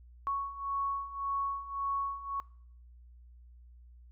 sine beating tone pair, 1108.7 / 1110.5 Hz, C#6 / C#6, 0 / +3 cents, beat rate 1.8 Hz, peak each -37 / -33 dBFS, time 0.27-2.4 s, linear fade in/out 0 ms, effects noise-tail reverb RT60 0.6 s tail -23 dB re dry + added 60 Hz sine -52 dBFS peak until 4.11 s

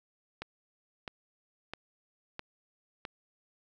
click train, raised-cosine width 0.3 ms, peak -22 dBFS, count 5, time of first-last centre 0.42-3.052 s, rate 1.52 Hz, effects none

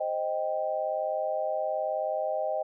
sine chord, C minor, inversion none, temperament equal, 523.3 / 622.3 / 784 Hz, C5 / Eb5 / G5, 0 / 0 / 0 cents, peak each -34 / -29 / -33 dBFS, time 0-2.63 s, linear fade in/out 10 ms, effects none

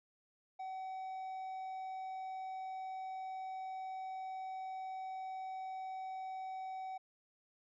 triangle tone, 757 Hz, F#5, 39 cents sharp, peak -39 dBFS, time 0.59-6.98 s, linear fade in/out 10 ms, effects resampled to 16000 Hz

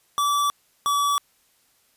square tone pair in turn, 1156 / 1146 Hz, D6 / D6, -28 / -43 cents, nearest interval unison, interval 15 cents, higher first, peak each -20 dBFS, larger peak neither, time 0.18-0.5 / 0.86-1.18 s, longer neither, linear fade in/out 0 ms, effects white hiss -63 dBFS RMS until 1.96 s + resampled to 32000 Hz

